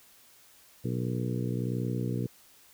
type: harmonic tone with a mistuned harmonic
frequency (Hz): 61.4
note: B1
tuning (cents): -9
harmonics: 2 / 3 / 4 / 5 / 6 / 7 / 8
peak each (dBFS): -31 / -35 / -37 / -39 / -41 / -42 / -43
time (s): 0.84-2.27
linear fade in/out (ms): 10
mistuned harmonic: 8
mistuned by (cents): -49
effects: white hiss -58 dBFS RMS until 2.73 s